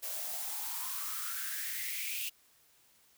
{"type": "noise with high-pass filter sweep", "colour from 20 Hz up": "blue", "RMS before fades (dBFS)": -38, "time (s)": [0.02, 2.3], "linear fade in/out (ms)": 20, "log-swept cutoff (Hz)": [550, 2800], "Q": 7.4, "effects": ["white hiss -66 dBFS RMS until 3.17 s"]}